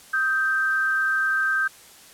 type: tone pair together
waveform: sine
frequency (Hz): 1264.8 / 1568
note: D#6 / G6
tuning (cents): +28 / 0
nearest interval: major third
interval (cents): 372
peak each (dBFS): -28 / -20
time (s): 0.13-1.68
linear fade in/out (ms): 10
effects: white hiss -48 dBFS RMS until 2.13 s + low-pass 12000 Hz 12 dB/octave